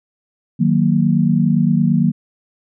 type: chord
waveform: sine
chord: D# minor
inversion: none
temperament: equal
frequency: 155.56 / 185 / 233.1 Hz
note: D#3 / F#3 / A#3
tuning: 0 / 0 / 0 cents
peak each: -16 dBFS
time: 0.59-2.12 s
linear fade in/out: 20 ms
effects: none